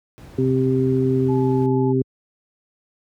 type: noise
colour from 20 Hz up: brown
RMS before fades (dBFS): -36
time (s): 0.18-1.66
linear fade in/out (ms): 0
type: harmonic tone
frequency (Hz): 130.81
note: C3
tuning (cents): 0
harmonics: 1 / 2 / 3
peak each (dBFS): -20 / -20 / -20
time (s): 0.38-2.02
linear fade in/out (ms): 5
type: tone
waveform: sine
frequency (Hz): 859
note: A5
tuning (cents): -42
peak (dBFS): -29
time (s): 1.28-1.93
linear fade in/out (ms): 20
effects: high-pass 80 Hz 12 dB/octave